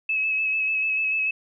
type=tone with vibrato; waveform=sine; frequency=2587 Hz; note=E7; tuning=33 cents flat; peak=-21 dBFS; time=0.09-1.31 s; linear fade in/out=5 ms; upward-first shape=square; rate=6.8 Hz; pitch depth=19 cents each way; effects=none